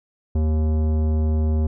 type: tone with tanh clipping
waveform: sine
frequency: 77.78 Hz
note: D#2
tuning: in tune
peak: -19 dBFS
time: 0.35-1.67 s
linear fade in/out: 5 ms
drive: 15 dB
effects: none